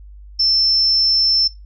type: tone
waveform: sine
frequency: 5330 Hz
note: E8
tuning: 18 cents sharp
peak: -12 dBFS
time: 0.39-1.48 s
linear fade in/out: 10 ms
effects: noise-tail reverb RT60 0.2 s tail -18 dB re dry + added 50 Hz sine -36 dBFS peak until 1.65 s